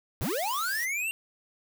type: linear sweep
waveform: square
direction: up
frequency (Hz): 62.7 to 2794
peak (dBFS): -29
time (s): 0.21-1.11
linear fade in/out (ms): 0
type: noise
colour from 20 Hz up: blue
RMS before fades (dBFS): -38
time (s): 0.21-0.86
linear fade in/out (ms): 20
effects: none